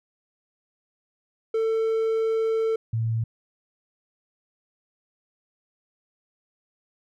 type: tone pair in turn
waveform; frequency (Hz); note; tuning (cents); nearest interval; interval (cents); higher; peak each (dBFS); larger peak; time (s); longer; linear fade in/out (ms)
triangle / sine; 446.5 / 113.22; A4 / A2; +25 / +50; 2 octaves; 2375; first; -19 / -22; first; 1.54-2.76 / 2.93-3.24; first; 5
effects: none